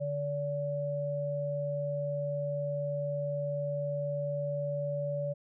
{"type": "tone pair together", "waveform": "sine", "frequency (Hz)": [146, 574.8], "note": ["D3", "D5"], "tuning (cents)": [-10, -37], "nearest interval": "2 octaves", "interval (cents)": 2373, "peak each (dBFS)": [-35, -32], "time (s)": [0, 5.34], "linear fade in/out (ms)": 20, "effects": []}